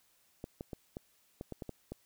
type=clicks; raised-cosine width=2 ms; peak=-27 dBFS; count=9; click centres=0.441 / 0.609 / 0.732 / 0.969 / 1.411 / 1.523 / 1.622 / 1.693 / 1.92 s; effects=white hiss -70 dBFS RMS until 2.05 s